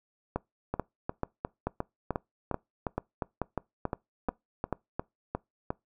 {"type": "two click trains", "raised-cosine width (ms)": 1, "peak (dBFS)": [-16, -15], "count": [15, 11], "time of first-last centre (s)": [[0.74, 5.705], [0.36, 4.727]], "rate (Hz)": [2.82, 2.29], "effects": ["noise-tail reverb RT60 0.2 s tail -24 dB re dry"]}